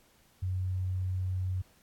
sine tone, 92.6 Hz, F#2, 2 cents sharp, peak -29 dBFS, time 0.42-1.62 s, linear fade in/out 10 ms, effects pink hiss -64 dBFS RMS until 1.82 s + AAC 64 kbps

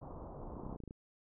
pink low-pass noise, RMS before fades -47 dBFS, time 0.01-0.77 s, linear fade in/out 20 ms, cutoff 1100 Hz, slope 48 dB/octave
clicks, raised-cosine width 3 ms, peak -34 dBFS, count 12, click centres 0.536 / 0.568 / 0.599 / 0.635 / 0.665 / 0.696 / 0.727 / 0.761 / 0.803 / 0.837 / 0.877 / 0.909 s
effects none

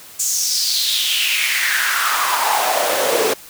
pink noise with high-pass filter sweep, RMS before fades -18 dBFS, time 0.19-3.34 s, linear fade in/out 10 ms, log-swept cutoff 7200 to 400 Hz, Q 4.4, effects white hiss -40 dBFS RMS until 3.49 s

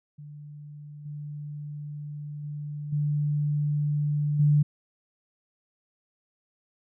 sine tone with level steps, 147.5 Hz, D3, 8 cents sharp, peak -40 / -34 / -32 / -23 / -17 dBFS, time 0.18-4.63 s, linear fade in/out 10 ms, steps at 1.05 / 2.43 / 2.92 / 4.39 s, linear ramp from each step 10 ms, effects none

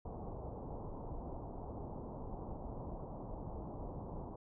pink low-pass noise, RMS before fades -45 dBFS, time 0.05-4.36 s, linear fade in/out 5 ms, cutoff 980 Hz, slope 48 dB/octave, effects none

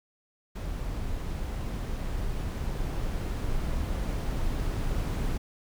brown noise with level ramp, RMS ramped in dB -33 to -28 dBFS, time 0.55-5.38 s, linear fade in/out 10 ms, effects none

